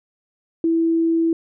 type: tone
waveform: sine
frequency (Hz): 329.6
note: E4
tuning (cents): 0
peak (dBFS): -15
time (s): 0.64-1.33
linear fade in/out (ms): 2
effects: none